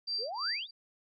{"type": "tone with tremolo", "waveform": "sine", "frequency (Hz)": 4699, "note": "D8", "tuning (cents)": 0, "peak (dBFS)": -30, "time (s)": [0.07, 0.71], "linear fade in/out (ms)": 10, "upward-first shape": "sine", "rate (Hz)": 3, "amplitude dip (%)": 100}
{"type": "exponential sweep", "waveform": "sine", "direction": "up", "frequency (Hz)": [392, 3951], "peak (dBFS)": -35, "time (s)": [0.18, 0.68], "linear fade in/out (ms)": 50}
{"effects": ["MP3 96 kbps"]}